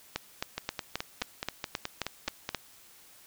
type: two click trains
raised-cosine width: 0.2 ms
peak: -15 / -13 dBFS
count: 10 / 10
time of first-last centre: 0.58-2.491 / 0.16-2.547 s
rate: 4.71 / 3.77 Hz
effects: white hiss -56 dBFS RMS until 3.26 s